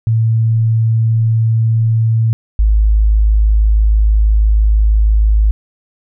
sine tone pair in turn, 112.7 / 53.08 Hz, A2 / G#1, +42 / +38 cents, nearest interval octave + minor second, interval 1304 cents, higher first, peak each -9 / -7 dBFS, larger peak second, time 0.07-2.33 / 2.59-5.51 s, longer second, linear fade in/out 0 ms, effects none

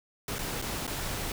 pink noise with dropouts, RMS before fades -34 dBFS, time 0.28-1.32 s, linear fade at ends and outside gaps 2 ms, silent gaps 0.385-0.39 / 0.617-0.622 / 0.868-0.876 s, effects none

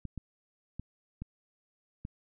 clicks, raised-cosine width 5 ms, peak -26 dBFS, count 5, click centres 0.053 / 0.177 / 0.796 / 1.22 / 2.051 s, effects none

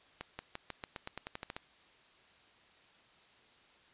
accelerating click train, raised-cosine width 0.3 ms, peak -24 dBFS, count 13, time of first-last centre 0.21-1.565 s, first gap 180 ms, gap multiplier 0.91, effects white hiss -63 dBFS RMS until 3.93 s + resampled to 8000 Hz

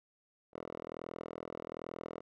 5% pulse tone with band-pass filter, 41.2 Hz, E1, in tune, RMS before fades -45 dBFS, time 0.53-2.21 s, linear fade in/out 10 ms, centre 650 Hz, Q 1.4, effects none

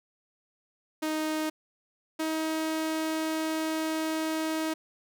sawtooth tone pair in turn, 311.6 / 317 Hz, D#4 / D#4, +3 / +32 cents, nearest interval unison, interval 29 cents, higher second, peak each -24 dBFS, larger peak neither, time 1.02-1.5 / 2.19-4.74 s, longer second, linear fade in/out 10 ms, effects none

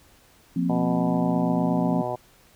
sine chord, F suspended fourth, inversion none, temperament equal, 174.61 / 233.1 / 261.6 Hz, F3 / Bb3 / C4, 0 / 0 / 0 cents, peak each -24 / -29 / -25 dBFS, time 0.56-2.02 s, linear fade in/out 5 ms
harmonic tone, 123.47 Hz, B2, in tune, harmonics 1 / 2 / 3 / 4 / 5 / 6 / 7 / 8, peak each -36 / -41 / -34 / -37 / -30 / -32 / -35 / -37 dBFS, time 0.69-2.16 s, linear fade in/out 10 ms
effects pink hiss -56 dBFS RMS until 2.55 s

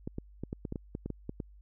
clicks, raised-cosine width 3 ms, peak -23 dBFS, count 12, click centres 0.075 / 0.184 / 0.436 / 0.529 / 0.652 / 0.724 / 0.758 / 0.951 / 1.06 / 1.103 / 1.294 / 1.402 s, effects added 50 Hz sine -52 dBFS peak until 1.61 s

